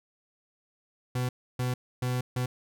40% pulse tone bursts at uneven times, 125.3 Hz, B2, 25 cents sharp, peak -26 dBFS, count 4, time 1.15-1.29 / 1.59-1.74 / 2.02-2.21 / 2.36-2.46 s, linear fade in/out 5 ms, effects none

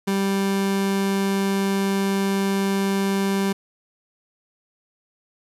30% pulse tone, 196 Hz, G3, in tune, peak -17 dBFS, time 0.07-3.53 s, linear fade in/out 10 ms, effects resampled to 32000 Hz + 8-bit

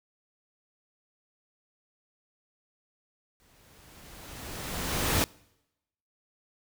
pink noise with exponential growth, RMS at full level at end -24 dBFS, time 3.4-5.24 s, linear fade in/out 0 ms, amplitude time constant 400 ms, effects noise-tail reverb RT60 0.9 s tail -25 dB re dry

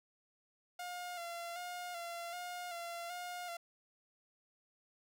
sawtooth tone with vibrato, 698.5 Hz, F5, in tune, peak -38 dBFS, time 0.79-3.57 s, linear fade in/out 5 ms, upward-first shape square, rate 1.3 Hz, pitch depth 35 cents each way, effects none

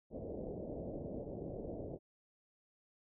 white low-pass noise, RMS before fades -44 dBFS, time 0.1-1.99 s, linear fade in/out 50 ms, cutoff 620 Hz, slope 48 dB/octave, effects none

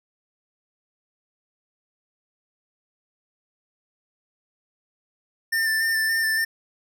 square tone with vibrato, 1787 Hz, A6, 26 cents sharp, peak -21 dBFS, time 5.52-6.45 s, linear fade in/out 10 ms, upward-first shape square, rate 3.5 Hz, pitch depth 16 cents each way, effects none

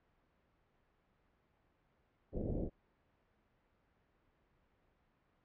pink low-pass noise, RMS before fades -38 dBFS, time 2.32-2.7 s, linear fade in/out 50 ms, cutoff 610 Hz, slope 48 dB/octave, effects pink hiss -75 dBFS RMS until 5.44 s + low-pass 2000 Hz 12 dB/octave

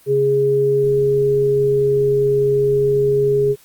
sine tone pair together, 137.86 / 413.1 Hz, C#3 / G#4, -9 / -9 cents, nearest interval octave + perfect fifth, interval 1900 cents, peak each -22 / -13 dBFS, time 0.06-3.56 s, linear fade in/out 50 ms, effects white hiss -50 dBFS RMS until 3.64 s + Opus 32 kbps

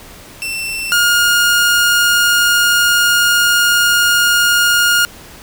sawtooth tone pair in turn, 2685 / 1422.3 Hz, E7 / F6, +31 / +31 cents, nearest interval major seventh, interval 1100 cents, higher first, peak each -16 / -6 dBFS, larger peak second, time 0.42-0.92 / 0.92-5.05 s, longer second, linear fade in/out 0 ms, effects pink hiss -37 dBFS RMS until 5.42 s

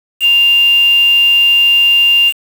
sine tone with quantisation, 2794 Hz, F7, in tune, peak -6 dBFS, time 0.2-2.33 s, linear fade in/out 50 ms, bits 4, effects none

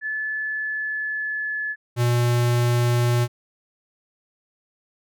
sine tone with pitch glide, 1731 to 1719 Hz, A6 to A6, -29 to -41 cents, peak -24 dBFS, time 0.01-1.76 s, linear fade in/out 50 ms, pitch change -12 cents, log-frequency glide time 0.35-1.63 s
square tone, 120.6 Hz, B2, 41 cents flat, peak -18 dBFS, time 1.96-3.28 s, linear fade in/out 50 ms
effects none

